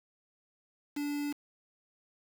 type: tone with quantisation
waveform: triangle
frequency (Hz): 290.1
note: D4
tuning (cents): -21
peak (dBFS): -30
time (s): 0.96-1.33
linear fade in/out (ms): 10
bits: 7
effects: none